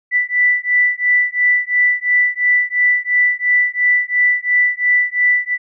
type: beating tone pair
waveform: sine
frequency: 1975.5 / 1978.4 Hz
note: B6 / B6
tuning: 0 / +3 cents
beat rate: 2.9 Hz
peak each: -15 dBFS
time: 0.11-5.58 s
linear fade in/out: 50 ms
effects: none